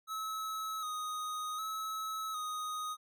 square tone with vibrato, 1270 Hz, D#6, 35 cents sharp, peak -37 dBFS, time 0.07-2.97 s, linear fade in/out 50 ms, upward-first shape square, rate 0.66 Hz, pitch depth 32 cents each way, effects none

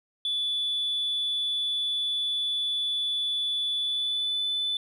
sine tone with pitch glide, 3460 to 3502 Hz, A7 to A7, -30 to -9 cents, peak -24 dBFS, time 0.25-4.77 s, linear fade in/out 2 ms, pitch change +21 cents, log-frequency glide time 3.79-4.45 s, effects tanh soft clip ceiling -22 dBFS + 11-bit

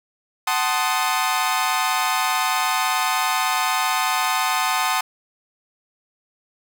sawtooth chord, F# diminished seventh, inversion none, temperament equal with one note detuned, 750.3 / 880 / 1046.5 / 1244.5 Hz, F#5 / A5 / C6 / Eb6, +24 / 0 / 0 / 0 cents, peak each -21 dBFS, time 0.47-5.01 s, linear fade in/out 5 ms, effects none

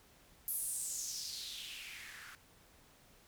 blue noise with band-pass filter sweep, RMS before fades -43 dBFS, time 0.48-2.35 s, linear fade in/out 0 ms, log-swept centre 12000 to 1400 Hz, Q 3.9, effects pink hiss -64 dBFS RMS until 3.27 s

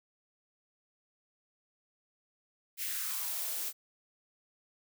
blue noise with high-pass filter sweep, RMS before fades -36 dBFS, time 2.77-3.73 s, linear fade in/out 50 ms, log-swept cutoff 2300 to 340 Hz, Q 2.7, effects none

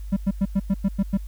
triangle tone bursts, 196 Hz, G3, in tune, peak -15 dBFS, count 8, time 0.12-1.175 s, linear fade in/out 10 ms, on 47 ms, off 97 ms, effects added 50 Hz sine -31 dBFS peak until 1.27 s + white hiss -57 dBFS RMS until 1.27 s

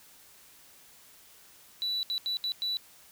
triangle tone bursts at uneven times, 3951 Hz, B7, in tune, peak -26 dBFS, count 5, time 1.82-2.03 / 2.1-2.18 / 2.26-2.37 / 2.44-2.52 / 2.62-2.77 s, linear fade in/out 0 ms, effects tanh soft clip ceiling -24 dBFS + white hiss -56 dBFS RMS until 3.11 s

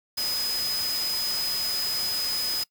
sine tone in noise, 5020 Hz, D#8, 15 cents sharp, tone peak -26 dBFS, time 0.17-2.64 s, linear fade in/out 10 ms, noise white, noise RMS -33 dBFS, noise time 0.17-2.64 s, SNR +4 dB, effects noise-tail reverb RT60 0.1 s tail -21 dB re dry

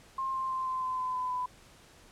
sine tone with pitch steps, 1062 / 1052.8 / 1043.8 / 1034.8 / 1025.8 / 1017 / 1008.2 / 999.5 Hz, C6 / C6 / C6 / C6 / C6 / C6 / B5 / B5, +25 / +10 / -4 / -19 / -35 / -50 / +35 / +20 cents, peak -30 dBFS, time 0.18-1.46 s, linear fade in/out 5 ms, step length 160 ms, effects pink hiss -57 dBFS RMS until 2.11 s + low-pass 10000 Hz 12 dB/octave

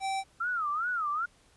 square tone, 775 Hz, G5, 20 cents flat, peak -30 dBFS, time 0-0.24 s, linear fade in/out 50 ms
sine tone with vibrato, 1313 Hz, E6, 7 cents flat, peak -28 dBFS, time 0.4-1.26 s, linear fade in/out 10 ms, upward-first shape sine, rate 2.5 Hz, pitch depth 210 cents each way
effects pink hiss -63 dBFS RMS until 1.56 s + resampled to 24000 Hz

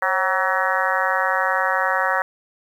harmonic tone with a mistuned harmonic, 188.8 Hz, F#3, 35 cents sharp, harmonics 3 / 4 / 5 / 6 / 7 / 8 / 9 / 10, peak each -26 / -26 / -26 / -26 / -26 / -26 / -26 / -26 dBFS, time 0.02-2.22 s, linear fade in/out 2 ms, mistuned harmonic 3, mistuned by -63 cents, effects 8-bit

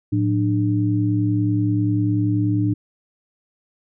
sine tone cluster, 111 / 181.2 / 298.2 Hz, A2 / F#3 / D4, +16 / -36 / +27 cents, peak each -19 / -28 / -20 dBFS, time 0.12-2.74 s, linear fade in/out 10 ms, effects none

